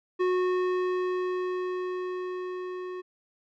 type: tone with level ramp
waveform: square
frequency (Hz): 365.5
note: F#4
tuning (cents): -21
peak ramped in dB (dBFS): -23 to -35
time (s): 0.19-3.02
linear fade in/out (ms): 20
effects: low-pass 2000 Hz 12 dB/octave

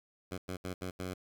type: tone bursts at uneven times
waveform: 10% pulse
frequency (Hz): 92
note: F#2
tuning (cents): -9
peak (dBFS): -29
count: 5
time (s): 0.31-0.38 / 0.48-0.57 / 0.64-0.74 / 0.81-0.91 / 0.99-1.14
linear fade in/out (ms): 10
effects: 11-bit

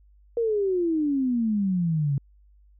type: exponential sweep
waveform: sine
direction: down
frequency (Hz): 475.6 to 135.3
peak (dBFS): -21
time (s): 0.37-2.18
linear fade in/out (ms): 2
effects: added 50 Hz sine -53 dBFS peak until 2.79 s

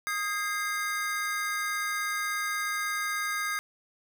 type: chord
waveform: square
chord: Ab major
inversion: second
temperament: equal with one note detuned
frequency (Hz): 1244.5 / 1618.6 / 2093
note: Eb6 / Ab6 / C7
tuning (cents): 0 / -45 / 0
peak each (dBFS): -34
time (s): 0.07-3.59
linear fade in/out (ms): 0
effects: none

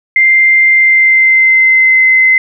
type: tone with pitch glide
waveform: sine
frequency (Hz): 2093 to 2056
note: C7 to C7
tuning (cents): 0 to -31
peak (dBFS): -4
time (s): 0.16-2.38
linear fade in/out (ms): 2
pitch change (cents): -31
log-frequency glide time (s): 0.72-2.04
effects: none

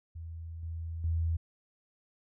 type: tone with level steps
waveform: sine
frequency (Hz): 82.41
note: E2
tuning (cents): 0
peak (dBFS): -39 / -35 / -27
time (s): 0.15-1.37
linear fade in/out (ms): 10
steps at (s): 0.63 / 1.04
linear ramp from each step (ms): 2
effects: none

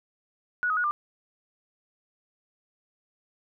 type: tone with pitch steps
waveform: sine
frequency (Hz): 1462 / 1263 / 1452 / 1194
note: F#6 / D#6 / F#6 / D6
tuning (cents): -21 / +26 / -33 / +28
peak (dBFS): -23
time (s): 0.63-0.91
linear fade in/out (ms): 0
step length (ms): 70
effects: none

